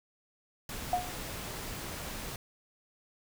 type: noise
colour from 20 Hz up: pink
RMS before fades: -40 dBFS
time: 0.69-2.36 s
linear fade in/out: 2 ms
type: tone with exponential decay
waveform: sine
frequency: 721 Hz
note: F#5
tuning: 45 cents flat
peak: -22 dBFS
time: 0.93-1.13 s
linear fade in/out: 2 ms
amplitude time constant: 43 ms
effects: none